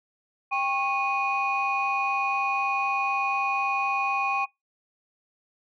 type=tone cluster; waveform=sine; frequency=793 / 1095 / 2476 Hz; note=G5 / C#6 / D#7; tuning=+20 / -22 / -9 cents; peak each=-27 dBFS; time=0.51-4.46 s; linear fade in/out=20 ms; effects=noise-tail reverb RT60 0.2 s tail -26 dB re dry + tanh soft clip ceiling -16 dBFS